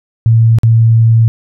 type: tone with dropouts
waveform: sine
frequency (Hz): 113.8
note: A#2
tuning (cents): -41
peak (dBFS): -4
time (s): 0.26-1.28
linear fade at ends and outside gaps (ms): 0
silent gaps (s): 0.586-0.633
effects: none